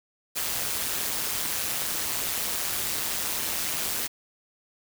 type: noise with amplitude modulation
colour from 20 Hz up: white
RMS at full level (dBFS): -26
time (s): 0.35-4.08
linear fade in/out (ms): 20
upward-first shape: sine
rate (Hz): 160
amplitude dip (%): 70
effects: none